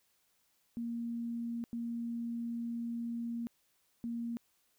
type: tone bursts at uneven times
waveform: sine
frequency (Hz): 234.1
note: A#3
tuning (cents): +8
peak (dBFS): -35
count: 3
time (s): 0.77-1.64 / 1.73-3.47 / 4.04-4.37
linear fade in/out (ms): 0
effects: white hiss -74 dBFS RMS until 4.78 s